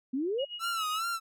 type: exponential sweep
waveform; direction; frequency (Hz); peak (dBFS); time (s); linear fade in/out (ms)
sine; up; 246.9 to 587.3; -28; 0.13-0.45; 10
type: tone with tremolo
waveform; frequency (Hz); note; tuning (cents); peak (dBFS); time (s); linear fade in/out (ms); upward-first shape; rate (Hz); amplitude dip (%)
sine; 2886; F#7; -44; -35; 0.38-1.01; 20; sine; 7.5; 85
type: tone with vibrato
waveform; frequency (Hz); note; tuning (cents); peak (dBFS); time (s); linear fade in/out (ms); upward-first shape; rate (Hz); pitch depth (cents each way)
45% pulse; 1314; E6; -6; -30; 0.59-1.2; 50; sine; 2.5; 95
effects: none